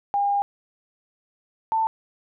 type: tone pair in turn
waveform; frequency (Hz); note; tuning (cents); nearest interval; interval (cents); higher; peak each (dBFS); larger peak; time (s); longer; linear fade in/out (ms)
sine; 807 / 890; G#5 / A5; -50 / +20; major second; 170; second; -19; neither; 0.14-0.42 / 1.72-1.87; first; 0
effects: none